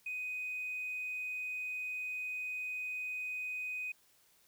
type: tone with hard clipping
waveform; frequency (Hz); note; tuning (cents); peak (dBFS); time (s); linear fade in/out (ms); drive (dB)
sine; 2500; D#7; +8; -37; 0.06-3.92; 5; 1
effects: white hiss -68 dBFS RMS until 4.47 s